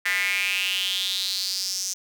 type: tone with high-pass filter sweep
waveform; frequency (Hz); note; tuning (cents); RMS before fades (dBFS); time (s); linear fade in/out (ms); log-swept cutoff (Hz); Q
square; 94.7; F#2; +41; -26; 0.05-1.94; 10; 1900 to 6100; 5.7
effects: none